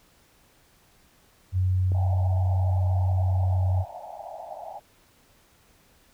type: tone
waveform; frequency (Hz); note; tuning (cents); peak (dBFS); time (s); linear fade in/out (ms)
sine; 92.5; F#2; 0; -20; 1.52-3.85; 50
type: click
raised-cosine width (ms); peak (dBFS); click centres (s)
2; -24; 1.919
type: band-pass noise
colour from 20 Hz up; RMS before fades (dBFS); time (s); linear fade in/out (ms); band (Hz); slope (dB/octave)
pink; -39; 1.94-4.8; 20; 600 to 870; 96
effects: pink hiss -60 dBFS RMS until 6.13 s